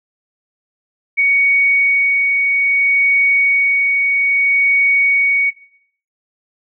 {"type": "tone with tremolo", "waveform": "sine", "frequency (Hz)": 2237, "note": "C#7", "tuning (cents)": 15, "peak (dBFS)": -9, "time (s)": [1.17, 5.51], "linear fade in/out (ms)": 20, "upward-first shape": "sine", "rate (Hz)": 0.61, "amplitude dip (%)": 25, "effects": ["noise-tail reverb RT60 0.6 s tail -17 dB re dry"]}